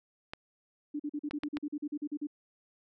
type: clicks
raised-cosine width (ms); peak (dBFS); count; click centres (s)
0.3; -22; 4; 0.335 / 1.31 / 1.435 / 1.57
type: tone bursts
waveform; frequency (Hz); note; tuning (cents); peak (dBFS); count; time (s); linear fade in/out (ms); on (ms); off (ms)
sine; 294.8; D4; +7; -32; 14; 0.94-2.271; 10; 57; 41
effects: none